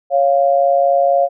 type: tone pair together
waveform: sine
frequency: 554.4 / 698.5 Hz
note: C#5 / F5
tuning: 0 / 0 cents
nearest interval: major third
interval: 400 cents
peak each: -13 dBFS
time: 0.1-1.29 s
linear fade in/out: 50 ms
effects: none